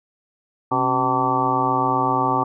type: harmonic tone with a mistuned harmonic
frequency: 127.9 Hz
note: C3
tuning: 39 cents flat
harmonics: 1 / 2 / 3 / 4 / 5 / 6 / 7 / 8 / 9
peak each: -29 / -26 / -28 / -31 / -33 / -25 / -22 / -31 / -22 dBFS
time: 0.71-2.44 s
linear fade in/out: 10 ms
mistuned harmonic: 2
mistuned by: +100 cents
effects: none

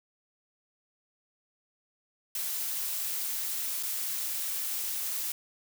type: noise with dropouts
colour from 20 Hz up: blue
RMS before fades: -33 dBFS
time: 2.35-5.32 s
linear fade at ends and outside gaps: 2 ms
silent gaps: 3.828-3.832 s
effects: none

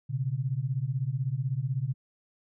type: beating tone pair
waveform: sine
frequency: 123.47 / 139.47 Hz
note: B2 / C#3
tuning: 0 / +11 cents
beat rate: 16 Hz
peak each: -30 dBFS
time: 0.09-1.94 s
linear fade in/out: 20 ms
effects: none

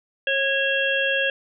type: harmonic tone with a mistuned harmonic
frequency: 544 Hz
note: C#5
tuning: 33 cents flat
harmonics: 1 / 3 / 5 / 6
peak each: -25 / -23 / -25 / -28 dBFS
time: 0.27-1.3 s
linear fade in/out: 2 ms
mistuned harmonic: 3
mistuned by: +19 cents
effects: none

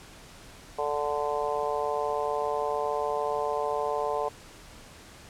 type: harmonic tone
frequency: 146.83 Hz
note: D3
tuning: in tune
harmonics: 3 / 4 / 5 / 6 / 7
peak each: -31 / -32 / -33 / -34 / -34 dBFS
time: 0.78-4.29 s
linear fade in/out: 10 ms
effects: pink hiss -49 dBFS RMS until 5.29 s + low-pass 10000 Hz 12 dB/octave

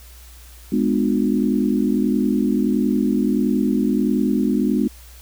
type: chord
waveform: sine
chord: G# diminished seventh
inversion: none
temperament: just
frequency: 207.7 / 249.2 / 299 / 358.8 Hz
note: G#3 / B3 / D4 / F4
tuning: 0 / +16 / +31 / +47 cents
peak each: -20 / -20 / -22 / -26 dBFS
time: 0.72-4.88 s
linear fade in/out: 5 ms
effects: added 60 Hz sine -41 dBFS peak until 5.21 s + white hiss -47 dBFS RMS until 5.21 s

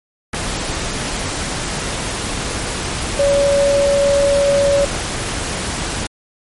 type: tone in noise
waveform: sine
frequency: 564 Hz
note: C#5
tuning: 30 cents sharp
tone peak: -11 dBFS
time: 3.19-4.85 s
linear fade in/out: 5 ms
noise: pink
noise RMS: -22 dBFS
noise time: 0.33-6.07 s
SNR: +8 dB
effects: MP3 48 kbps

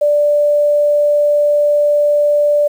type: tone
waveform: sine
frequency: 587.3 Hz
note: D5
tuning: in tune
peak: -9 dBFS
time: 0.01-2.68 s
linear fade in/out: 10 ms
effects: 7-bit

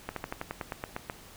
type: slowing click train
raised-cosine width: 0.5 ms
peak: -18 dBFS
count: 11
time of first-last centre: 0.09-1.099 s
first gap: 73 ms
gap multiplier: 1.07
effects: pink hiss -51 dBFS RMS until 1.36 s

